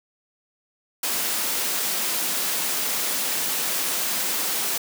white high-pass noise, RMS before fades -25 dBFS, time 1.03-4.78 s, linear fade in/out 5 ms, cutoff 170 Hz, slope 24 dB/octave, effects none

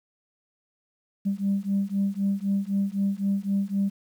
sine beating tone pair, 196 / 199.9 Hz, G3 / G3, 0 / +34 cents, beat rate 3.9 Hz, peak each -25 dBFS, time 1.25-3.9 s, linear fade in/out 20 ms, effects tanh soft clip ceiling -17 dBFS + 9-bit

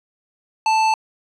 sine tone with hard clipping, 880 Hz, A5, in tune, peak -16 dBFS, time 0.66-0.94 s, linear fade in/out 2 ms, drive 13 dB, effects resampled to 32000 Hz

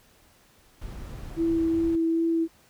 brown noise, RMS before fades -38 dBFS, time 0.81-1.96 s, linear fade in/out 10 ms
sine tone with vibrato, 329.6 Hz, E4, in tune, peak -21 dBFS, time 1.36-2.48 s, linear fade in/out 50 ms, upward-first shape sine, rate 2.5 Hz, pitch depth 10 cents each way
effects pink hiss -59 dBFS RMS until 2.69 s

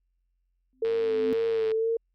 sine tone with exponential growth, 258.6 Hz, C4, 20 cents flat, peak -26 dBFS, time 0.73-1.33 s, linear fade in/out 0 ms, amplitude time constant 130 ms
sine tone with vibrato, 449 Hz, A4, 35 cents sharp, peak -23 dBFS, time 0.82-1.97 s, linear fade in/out 5 ms, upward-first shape sine, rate 2 Hz, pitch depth 33 cents each way
click train, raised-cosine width 0.3 ms, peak -25 dBFS, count 92, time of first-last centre 0.85-1.717 s, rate 105 Hz
effects added 44 Hz sine -70 dBFS peak until 2.14 s + Opus 48 kbps

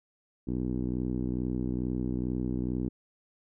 10% pulse tone with low-pass filter, 62.3 Hz, B1, 16 cents sharp, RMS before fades -31 dBFS, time 0.47-2.89 s, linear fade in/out 10 ms, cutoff 300 Hz, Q 1.9, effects none

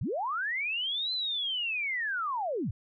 sine linear two-way sweep, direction up then down, 73.42 to 4104 to 73.42 Hz, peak -29 dBFS, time 0.01-2.71 s, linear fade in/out 5 ms, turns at 1.13 s, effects none

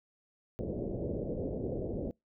white low-pass noise, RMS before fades -36 dBFS, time 0.59-2.11 s, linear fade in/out 0 ms, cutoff 560 Hz, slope 48 dB/octave, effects noise-tail reverb RT60 0.2 s tail -26 dB re dry

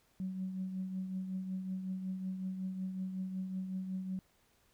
sine tone with tremolo, 187.6 Hz, F#3, 24 cents sharp, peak -33 dBFS, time 0.2-4.19 s, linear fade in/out 0 ms, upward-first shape triangle, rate 5.4 Hz, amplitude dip 55%, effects tanh soft clip ceiling -29 dBFS + pink hiss -71 dBFS RMS until 4.73 s

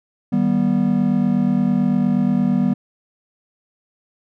triangle chord, Eb augmented, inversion none, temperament just, 155.56 / 194.45 / 243.1 Hz, Eb3 / G3 / B3, 0 / -14 / -27 cents, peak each -22 / -16 / -16 dBFS, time 0.32-2.74 s, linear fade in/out 10 ms, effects none

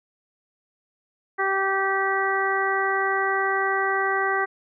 harmonic tone, 388.3 Hz, G4, 16 cents flat, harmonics 1 / 2 / 3 / 4 / 5, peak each -27 / -27 / -27 / -27 / -27 dBFS, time 1.38-4.46 s, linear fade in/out 20 ms, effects none

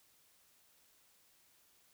silence, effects white hiss -69 dBFS RMS until 1.93 s

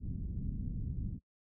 pink low-pass noise, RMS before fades -38 dBFS, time 0-1.2 s, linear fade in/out 50 ms, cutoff 220 Hz, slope 24 dB/octave, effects noise-tail reverb RT60 0.1 s tail -24 dB re dry

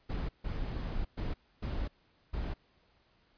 brown noise bursts at uneven times, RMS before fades -35 dBFS, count 5, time 0.09-0.29 / 0.44-1.05 / 1.17-1.34 / 1.62-1.88 / 2.33-2.54 s, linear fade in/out 10 ms, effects pink hiss -69 dBFS RMS until 3.37 s + resampled to 11025 Hz

